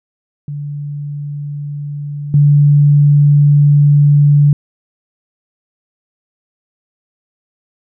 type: tone with level steps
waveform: sine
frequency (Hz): 145.2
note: D3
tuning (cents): -19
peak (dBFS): -20 / -5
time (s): 0.48-4.53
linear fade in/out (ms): 2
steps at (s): 2.34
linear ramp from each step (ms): 2
effects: none